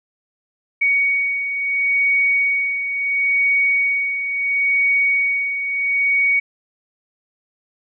sine beating tone pair, 2241 / 2241.73 Hz, C#7 / C#7, +18 / +19 cents, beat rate 0.73 Hz, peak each -16 / -24 dBFS, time 0.81-6.4 s, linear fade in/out 10 ms, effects none

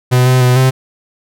45% pulse tone with pitch steps, 125.7 / 127.9 / 125.3 / 130.4 Hz, B2 / C3 / B2 / C3, +31 / -39 / +25 / -5 cents, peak -7 dBFS, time 0.11-0.71 s, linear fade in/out 20 ms, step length 150 ms, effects none

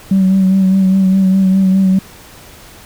sine tone with vibrato, 190.4 Hz, F#3, 50 cents sharp, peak -6 dBFS, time 0.11-1.99 s, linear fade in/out 5 ms, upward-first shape sine, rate 4.9 Hz, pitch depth 29 cents each way, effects tanh soft clip ceiling -4 dBFS + pink hiss -38 dBFS RMS until 2.85 s

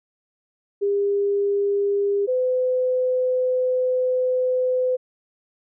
sine tone pair in turn, 402.8 / 507.5 Hz, G4 / B4, +47 / +47 cents, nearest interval major third, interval 400 cents, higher second, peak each -18 dBFS, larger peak neither, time 0.81-2.27 / 2.27-4.97 s, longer second, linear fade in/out 20 ms, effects none

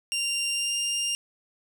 20% pulse tone with pitch glide, 2782 to 2801 Hz, F7 to F7, -7 to +4 cents, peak -20 dBFS, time 0.12-1.15 s, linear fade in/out 0 ms, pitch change +11 cents, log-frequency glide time 0.5-0.75 s, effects none

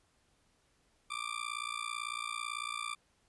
20% pulse tone with amplitude modulation, 1181 Hz, D6, 9 cents sharp, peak -28 dBFS, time 1.1-2.95 s, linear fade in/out 10 ms, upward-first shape sine, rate 58 Hz, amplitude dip 95%, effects pink hiss -72 dBFS RMS until 3.28 s + resampled to 24000 Hz

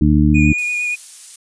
harmonic tone, 75 Hz, D2, 37 cents sharp, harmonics 1 / 2 / 3 / 4, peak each -15 / -15 / -15 / -15 dBFS, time 0.01-0.53 s, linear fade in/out 5 ms
triangle tone with vibrato, 2453 Hz, D#7, 25 cents flat, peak -16 dBFS, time 0.34-0.96 s, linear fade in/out 20 ms, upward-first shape sine, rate 8.7 Hz, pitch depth 16 cents each way
violet noise, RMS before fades -30 dBFS, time 0.58-1.36 s, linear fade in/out 5 ms
effects resampled to 22050 Hz

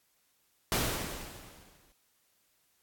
pink noise with exponential decay, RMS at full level -27 dBFS, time 0.72-1.92 s, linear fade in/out 0 ms, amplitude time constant 260 ms, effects white hiss -72 dBFS RMS until 2.82 s + AAC 64 kbps

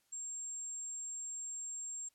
sine tone, 7459 Hz, A#8, in tune, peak -40 dBFS, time 0.12-2.09 s, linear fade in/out 10 ms, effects white hiss -75 dBFS RMS until 2.14 s + low-pass 12000 Hz 12 dB/octave

